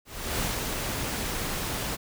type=noise with ADSR envelope; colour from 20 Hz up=pink; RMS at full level=-28 dBFS; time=0.05-1.97 s; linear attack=360 ms; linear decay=150 ms; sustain=-3 dB; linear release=26 ms; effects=none